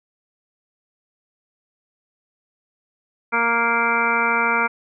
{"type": "harmonic tone", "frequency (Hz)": 233.1, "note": "A#3", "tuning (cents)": 0, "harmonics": [1, 2, 3, 4, 5, 6, 7, 9, 10], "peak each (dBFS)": [-30, -28, -31, -23, -26, -21, -31, -27, -24], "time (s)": [3.32, 4.68], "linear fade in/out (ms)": 20, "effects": []}